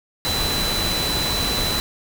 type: tone in noise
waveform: sine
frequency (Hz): 3995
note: B7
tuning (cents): +19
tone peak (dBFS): -23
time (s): 0.25-1.8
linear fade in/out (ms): 0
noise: pink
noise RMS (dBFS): -24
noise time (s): 0.25-1.8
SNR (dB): -2
effects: none